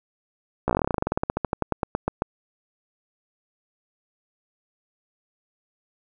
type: slowing click train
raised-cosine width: 1 ms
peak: -8 dBFS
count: 28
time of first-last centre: 0.68-2.221 s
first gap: 15 ms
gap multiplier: 1.09
effects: none